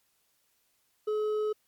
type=tone with hard clipping; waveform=triangle; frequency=426.5 Hz; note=G#4; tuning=46 cents sharp; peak=-28 dBFS; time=1.07-1.53 s; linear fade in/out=10 ms; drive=8 dB; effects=white hiss -72 dBFS RMS until 1.67 s + MP3 96 kbps